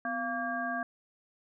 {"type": "harmonic tone with a mistuned harmonic", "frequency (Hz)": 230.6, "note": "A#3", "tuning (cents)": -19, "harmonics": [1, 3, 5, 7], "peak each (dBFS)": [-38, -35, -39, -35], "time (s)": [0.05, 0.83], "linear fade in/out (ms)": 2, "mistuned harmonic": 1, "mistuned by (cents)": 150, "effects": []}